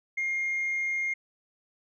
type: tone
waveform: sine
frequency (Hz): 2127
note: C7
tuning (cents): +28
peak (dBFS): -25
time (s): 0.17-1.14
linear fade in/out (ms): 10
effects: tanh soft clip ceiling -24 dBFS